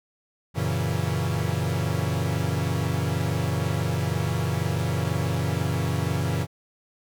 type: chord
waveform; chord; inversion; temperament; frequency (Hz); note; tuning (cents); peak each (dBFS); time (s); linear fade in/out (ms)
45% pulse; F# dominant seventh; none; equal; 92.5 / 116.54 / 138.59 / 164.81; F#2 / A#2 / C#3 / E3; 0 / 0 / 0 / 0; -29; 0.54-6.47; 50
effects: none